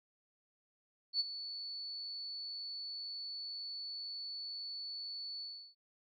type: tone with ADSR envelope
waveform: sine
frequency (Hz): 4451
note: C#8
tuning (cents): +6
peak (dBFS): -28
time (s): 1.13-5.75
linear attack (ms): 69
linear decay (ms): 26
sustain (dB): -13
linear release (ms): 340
effects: none